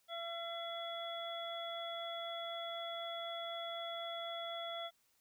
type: harmonic tone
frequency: 676 Hz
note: E5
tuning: 43 cents sharp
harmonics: 1 / 2 / 3 / 5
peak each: -43 / -48 / -53 / -45 dBFS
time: 0.08-4.91 s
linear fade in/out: 50 ms
effects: white hiss -75 dBFS RMS until 5.2 s